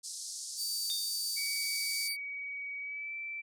pink band-pass noise, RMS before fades -42 dBFS, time 0.03-2.09 s, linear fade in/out 20 ms, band 4500 to 10000 Hz, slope 48 dB/octave
sawtooth tone, 4618 Hz, D8, 30 cents flat, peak -31 dBFS, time 0.56-2.17 s, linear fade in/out 50 ms
sine tone with exponential decay, 3651 Hz, A#7, 37 cents flat, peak -32 dBFS, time 0.9-1.27 s, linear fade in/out 0 ms, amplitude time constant 79 ms
sine tone with pitch glide, 2261 to 2331 Hz, C#7 to D7, +34 to -14 cents, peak -37 dBFS, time 1.36-3.42 s, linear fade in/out 20 ms, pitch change +52 cents, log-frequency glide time 2.8-3.14 s
effects none

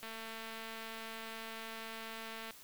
click train, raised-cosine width 0.3 ms, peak -30 dBFS, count 556, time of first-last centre 0.03-2.508 s, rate 224 Hz, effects white hiss -56 dBFS RMS until 2.63 s

